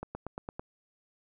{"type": "accelerating click train", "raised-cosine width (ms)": 1, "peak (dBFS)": -23, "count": 6, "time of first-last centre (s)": [0.03, 0.595], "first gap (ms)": 120, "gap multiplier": 0.97, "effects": []}